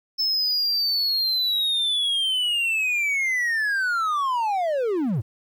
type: linear sweep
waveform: triangle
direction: down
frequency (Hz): 5274 to 90.4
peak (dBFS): -19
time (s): 0.18-5.22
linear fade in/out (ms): 20
effects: 10-bit